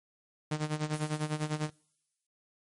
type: tone with tremolo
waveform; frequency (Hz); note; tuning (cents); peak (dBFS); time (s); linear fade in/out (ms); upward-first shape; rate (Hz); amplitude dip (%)
sawtooth; 152.7; D#3; -32; -24; 0.51-1.7; 5; sine; 10; 80
type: noise with exponential decay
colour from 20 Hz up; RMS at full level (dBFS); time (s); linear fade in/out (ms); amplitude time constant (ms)
violet; -40; 0.93-2.27; 5; 290
effects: noise-tail reverb RT60 0.5 s tail -26 dB re dry + MP3 48 kbps